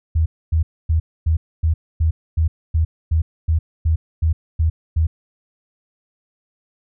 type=tone bursts; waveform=sine; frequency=80.2 Hz; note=E2; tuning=47 cents flat; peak=-13 dBFS; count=14; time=0.15-5.07 s; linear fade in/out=10 ms; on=110 ms; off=260 ms; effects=none